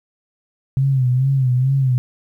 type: tone with vibrato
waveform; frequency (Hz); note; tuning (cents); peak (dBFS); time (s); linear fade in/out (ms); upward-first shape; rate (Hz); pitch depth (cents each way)
sine; 130.81; C3; 0; -13; 0.77-1.98; 0; sine; 2.3; 86
effects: 9-bit